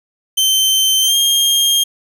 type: tone with pitch glide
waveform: sawtooth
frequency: 3101 to 3220 Hz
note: G7 to G7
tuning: -19 to +46 cents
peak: -8 dBFS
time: 0.37-1.84 s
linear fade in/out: 10 ms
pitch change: +65 cents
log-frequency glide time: 1.01-1.16 s
effects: none